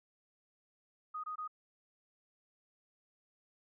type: tone bursts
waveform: sine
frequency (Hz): 1244.5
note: D#6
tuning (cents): 0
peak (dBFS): -38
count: 3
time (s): 1.14-1.478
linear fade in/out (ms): 10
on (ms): 98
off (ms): 22
effects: none